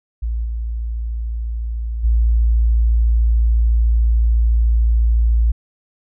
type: tone with level steps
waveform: sine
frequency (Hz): 56.9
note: A#1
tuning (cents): -41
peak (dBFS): -18 / -20 / -11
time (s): 0.22-5.52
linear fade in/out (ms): 10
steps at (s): 0.44 / 2.03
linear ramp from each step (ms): 20
effects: none